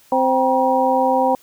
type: harmonic tone with a mistuned harmonic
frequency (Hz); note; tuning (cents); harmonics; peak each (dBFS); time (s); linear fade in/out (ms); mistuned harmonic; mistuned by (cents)
260.5; C4; -7; 1 / 2 / 3 / 4; -22 / -18 / -18 / -20; 0.12-1.35; 2; 4; -150
effects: white hiss -52 dBFS RMS until 1.42 s